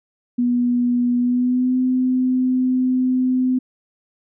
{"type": "tone with pitch glide", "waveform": "sine", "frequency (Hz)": [243.8, 255.2], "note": ["B3", "C4"], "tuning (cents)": [-22, -43], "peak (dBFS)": -15, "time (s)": [0.38, 3.59], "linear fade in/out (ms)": 10, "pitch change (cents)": 79, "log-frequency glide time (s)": [1.18, 1.77], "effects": []}